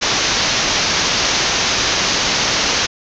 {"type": "low-pass noise", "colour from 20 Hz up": "white", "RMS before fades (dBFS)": -17, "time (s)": [0.01, 2.87], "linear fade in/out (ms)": 20, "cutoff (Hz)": 6500, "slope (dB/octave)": 96, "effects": []}